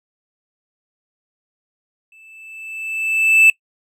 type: tone with exponential growth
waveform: triangle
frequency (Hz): 2637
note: E7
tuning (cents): 0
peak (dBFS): -4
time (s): 2.12-3.5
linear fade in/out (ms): 2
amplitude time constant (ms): 300
effects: noise-tail reverb RT60 0.1 s tail -22 dB re dry